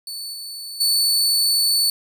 sawtooth tone with level steps, 4476 Hz, C#8, 16 cents sharp, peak -26 / -28 / -13 dBFS, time 0.07-1.9 s, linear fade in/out 2 ms, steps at 0.33 / 0.8 s, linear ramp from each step 10 ms, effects none

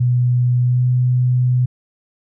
sine tone with pitch glide, 123.47 to 125.27 Hz, B2 to B2, 0 to +25 cents, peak -12 dBFS, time 0-1.66 s, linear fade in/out 10 ms, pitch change +25 cents, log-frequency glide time 0.62-0.85 s, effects none

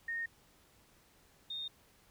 sine tone pair in turn, 1846 / 3675 Hz, A#6 / A#7, -17 / -25 cents, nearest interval octave, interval 1192 cents, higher second, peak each -35 / -38 dBFS, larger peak first, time 0.08-0.26 / 1.5-1.68 s, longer neither, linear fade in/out 5 ms, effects pink hiss -66 dBFS RMS until 2.1 s

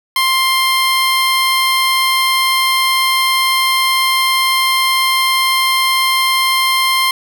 15% pulse tone, 1053 Hz, C6, 11 cents sharp, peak -5 dBFS, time 0.16-7.11 s, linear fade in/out 2 ms, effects none

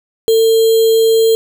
sine tone with sample-and-hold, 449.1 Hz, A4, 35 cents sharp, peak -7 dBFS, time 0.28-1.35 s, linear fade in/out 0 ms, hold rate 3675 Hz, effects none

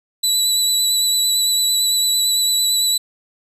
25% pulse tone with vibrato, 3951 Hz, B7, in tune, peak -10 dBFS, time 0.23-2.98 s, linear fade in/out 10 ms, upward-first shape sine, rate 8.9 Hz, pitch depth 19 cents each way, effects none

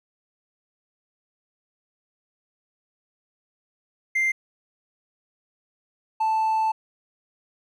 triangle tone pair in turn, 2093 / 880 Hz, C7 / A5, 0 / 0 cents, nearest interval octave + minor third, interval 1500 cents, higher first, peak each -17 dBFS, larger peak neither, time 4.15-4.32 / 6.2-6.72 s, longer second, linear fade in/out 10 ms, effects tanh soft clip ceiling -14 dBFS

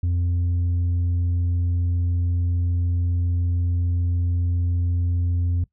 sine tone, 87.31 Hz, F2, in tune, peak -16 dBFS, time 0.03-5.64 s, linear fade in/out 5 ms, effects noise-tail reverb RT60 0.1 s tail -21 dB re dry + tanh soft clip ceiling -18 dBFS

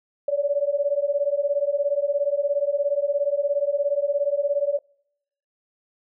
sine beating tone pair, 563 / 580 Hz, C#5 / D5, +27 / -22 cents, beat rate 17 Hz, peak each -23 dBFS, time 0.28-4.79 s, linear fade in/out 5 ms, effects noise-tail reverb RT60 0.7 s tail -25 dB re dry

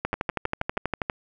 two click trains, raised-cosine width 0.5 ms, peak -10 / -13 dBFS, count 14 / 5, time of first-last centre 0.05-1.098 / 0.14-0.771 s, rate 12.4 / 6.34 Hz, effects none

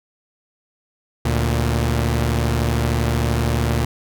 sawtooth tone pair together, 73.42 / 116.54 Hz, D2 / A#2, 0 / 0 cents, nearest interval minor sixth, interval 800 cents, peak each -16 dBFS, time 1.25-3.85 s, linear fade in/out 5 ms, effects none

